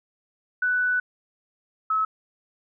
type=tone pair in turn; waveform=sine; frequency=1489 / 1292.8 Hz; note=F#6 / E6; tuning=+11 / -34 cents; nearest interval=major second; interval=245 cents; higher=first; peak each=-20 dBFS; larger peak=neither; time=0.62-1 / 1.9-2.05 s; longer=first; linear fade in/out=5 ms; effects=none